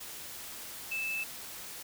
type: tone in noise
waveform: sine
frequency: 2629 Hz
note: E7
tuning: 5 cents flat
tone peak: -32 dBFS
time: 0.91-1.24 s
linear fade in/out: 10 ms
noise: white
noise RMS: -44 dBFS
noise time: 0-1.83 s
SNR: +9 dB
effects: none

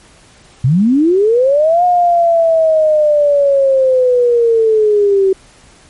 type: linear two-way sweep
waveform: sine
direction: up then down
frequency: 116.54 to 720 to 378.9 Hz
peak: -7 dBFS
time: 0.64-5.33 s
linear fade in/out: 5 ms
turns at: 1.84 s
effects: pink hiss -44 dBFS RMS until 5.89 s + MP3 48 kbps

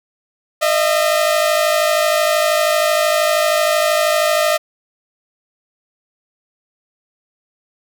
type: tone pair together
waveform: sawtooth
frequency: 614.1 / 667 Hz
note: D#5 / E5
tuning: -23 / +20 cents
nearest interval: minor second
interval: 143 cents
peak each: -11 / -14 dBFS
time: 0.61-4.58 s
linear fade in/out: 20 ms
effects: none

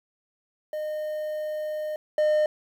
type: tone pair in turn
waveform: triangle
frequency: 612 / 609 Hz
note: D#5 / D#5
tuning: -29 / -37 cents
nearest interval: unison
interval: 8 cents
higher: first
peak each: -26 / -17 dBFS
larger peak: second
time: 0.73-1.96 / 2.18-2.46 s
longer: first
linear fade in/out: 2 ms
effects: 9-bit

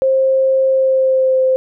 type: tone with pitch glide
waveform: sine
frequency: 530 to 520.6 Hz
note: C5 to C5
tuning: +22 to -9 cents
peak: -10 dBFS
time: 0.02-1.56 s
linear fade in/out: 0 ms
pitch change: -31 cents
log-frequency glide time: 0.69-1.42 s
effects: none

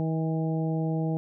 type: harmonic tone with a mistuned harmonic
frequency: 160.1 Hz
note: D#3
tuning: 50 cents sharp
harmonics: 1 / 2 / 3 / 4 / 5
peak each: -26 / -32 / -36 / -38 / -40 dBFS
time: 0-1.17 s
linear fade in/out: 0 ms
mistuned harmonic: 5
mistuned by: +19 cents
effects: none

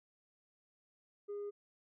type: tone with tanh clipping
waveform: sine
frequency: 409 Hz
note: G#4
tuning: 26 cents flat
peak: -40 dBFS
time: 1.28-1.51 s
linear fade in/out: 20 ms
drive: 1 dB
effects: none

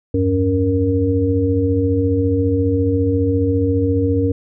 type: tone cluster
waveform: sine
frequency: 82 / 96.6 / 279.7 / 467.1 Hz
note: E2 / G2 / C#4 / A#4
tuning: -9 / -25 / +16 / +3 cents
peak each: -26 / -18 / -18 / -19 dBFS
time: 0.14-4.32 s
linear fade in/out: 5 ms
effects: none

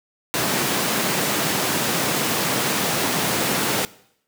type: high-pass noise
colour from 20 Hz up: pink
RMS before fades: -22 dBFS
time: 0.34-3.85 s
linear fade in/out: 0 ms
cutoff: 140 Hz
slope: 24 dB/octave
effects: noise-tail reverb RT60 0.7 s tail -20 dB re dry

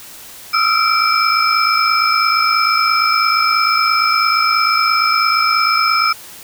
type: tone cluster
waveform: sine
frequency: 1265 / 1314 / 1371 / 2333 / 5180 Hz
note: D#6 / E6 / F6 / D7 / E8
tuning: +28 / -6 / -32 / -12 / -31 cents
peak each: -18 dBFS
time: 0.53-6.13 s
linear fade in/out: 10 ms
effects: white hiss -36 dBFS RMS until 6.43 s

